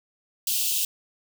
white high-pass noise, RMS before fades -25 dBFS, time 0.47-0.85 s, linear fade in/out 2 ms, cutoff 2600 Hz, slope 96 dB/octave, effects none

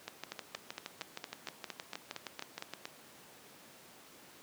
two click trains, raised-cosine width 0.2 ms, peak -22 / -22 dBFS, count 18 / 12, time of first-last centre 0.08-2.736 / 0.32-2.855 s, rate 6.4 / 4.34 Hz, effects pink hiss -56 dBFS RMS until 4.42 s + high-pass 200 Hz 12 dB/octave

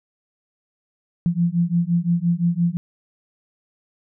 sine beating tone pair, 169 / 174.8 Hz, E3 / F3, +43 / +2 cents, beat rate 5.8 Hz, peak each -20 / -20 dBFS, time 1.26-2.77 s, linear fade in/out 0 ms, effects none

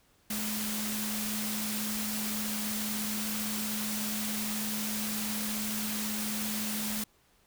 sine tone in noise, 213.3 Hz, G#3, 46 cents sharp, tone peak -35 dBFS, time 0.3-7.04 s, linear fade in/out 5 ms, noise white, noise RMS -35 dBFS, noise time 0.3-7.04 s, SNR -3 dB, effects pink hiss -66 dBFS RMS until 7.46 s

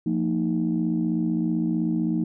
sine tone cluster, 173.8 / 229.5 / 312.6 Hz, F3 / A#3 / D#4, -8 / -27 / +8 cents, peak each -25 dBFS, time 0.06-2.24 s, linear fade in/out 5 ms, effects tanh soft clip ceiling -14 dBFS

